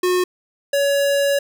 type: tone pair in turn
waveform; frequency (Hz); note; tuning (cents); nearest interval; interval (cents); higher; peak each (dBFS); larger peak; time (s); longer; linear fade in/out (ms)
square; 362.6 / 562.9; F#4 / C#5; -35 / +26; minor sixth; 761; second; -16; neither; 0.03-0.24 / 0.73-1.39; second; 5
effects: none